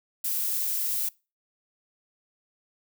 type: noise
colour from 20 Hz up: violet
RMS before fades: -28 dBFS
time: 0.24-1.09 s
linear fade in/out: 5 ms
effects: noise-tail reverb RT60 0.3 s tail -24 dB re dry